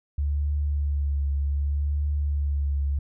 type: tone with vibrato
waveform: sine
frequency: 71.7 Hz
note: D2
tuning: 41 cents flat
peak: -22 dBFS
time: 0.18-2.99 s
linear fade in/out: 5 ms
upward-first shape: triangle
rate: 0.66 Hz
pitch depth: 37 cents each way
effects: none